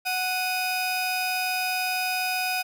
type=tone pair together; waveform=30% pulse; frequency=739.4 / 2497 Hz; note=F#5 / D#7; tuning=-1 / +6 cents; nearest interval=octave + major sixth; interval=2107 cents; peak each=-25 dBFS; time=0.05-2.63 s; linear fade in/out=20 ms; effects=none